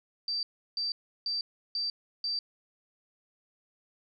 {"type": "tone bursts", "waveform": "sine", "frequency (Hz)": 4664, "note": "D8", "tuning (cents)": -13, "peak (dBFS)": -29, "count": 5, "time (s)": [0.28, 2.39], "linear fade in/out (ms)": 2, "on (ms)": 150, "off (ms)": 340, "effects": []}